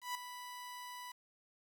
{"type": "tone with ADSR envelope", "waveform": "sawtooth", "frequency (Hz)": 987.8, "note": "B5", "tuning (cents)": 0, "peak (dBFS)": -32, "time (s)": [0.01, 1.12], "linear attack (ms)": 140, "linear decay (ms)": 4, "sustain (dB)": -10, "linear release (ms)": 7, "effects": ["10-bit"]}